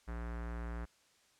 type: tone with low-pass filter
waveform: square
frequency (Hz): 58.27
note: A#1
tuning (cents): 0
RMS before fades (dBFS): -41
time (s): 0.07-0.86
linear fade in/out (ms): 20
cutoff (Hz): 1600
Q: 2.1
effects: white hiss -69 dBFS RMS until 1.39 s + low-pass 8000 Hz 12 dB/octave